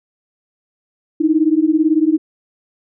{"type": "beating tone pair", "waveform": "sine", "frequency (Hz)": [305, 323], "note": ["D#4", "E4"], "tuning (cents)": [-34, -35], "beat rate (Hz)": 18, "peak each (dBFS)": -14, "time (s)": [1.2, 2.18], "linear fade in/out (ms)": 10, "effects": []}